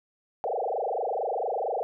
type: tone with frequency modulation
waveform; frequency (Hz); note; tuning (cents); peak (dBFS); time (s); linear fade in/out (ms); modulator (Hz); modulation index
sine; 622.3; D#5; 0; -26; 0.44-1.83; 0; 24.4; 7.5
effects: none